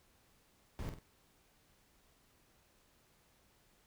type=noise with echo; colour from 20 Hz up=brown; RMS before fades=-41 dBFS; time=0.79-0.89 s; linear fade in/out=0 ms; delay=48 ms; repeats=2; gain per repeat=-7 dB; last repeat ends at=0.986 s; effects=pink hiss -70 dBFS RMS until 3.86 s